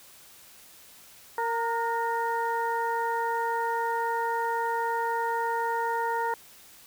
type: harmonic tone with a mistuned harmonic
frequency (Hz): 461.9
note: A#4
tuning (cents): -16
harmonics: 1 / 2 / 3 / 4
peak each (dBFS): -32 / -27 / -36 / -37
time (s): 1.38-6.34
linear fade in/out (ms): 2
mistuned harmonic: 3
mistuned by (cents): +50
effects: white hiss -52 dBFS RMS until 6.86 s